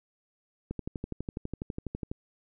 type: click train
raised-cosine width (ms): 3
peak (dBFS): -21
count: 18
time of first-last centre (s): 0.71-2.115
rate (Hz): 12.1
effects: none